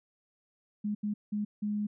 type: tone bursts at uneven times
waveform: sine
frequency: 208.5 Hz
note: G#3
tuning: 7 cents sharp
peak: -29 dBFS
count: 4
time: 0.84-0.95 / 1.03-1.14 / 1.32-1.45 / 1.62-1.87 s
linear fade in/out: 10 ms
effects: none